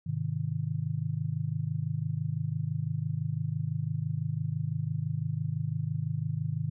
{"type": "chord", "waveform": "sine", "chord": "Ab major", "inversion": "none", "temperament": "just", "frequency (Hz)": [103.83, 129.78, 155.74], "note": ["Ab2", "C3", "Eb3"], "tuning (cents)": [0, -14, 2], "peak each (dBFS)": [-35, -33, -32], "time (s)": [0.06, 6.7], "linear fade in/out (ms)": 10, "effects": []}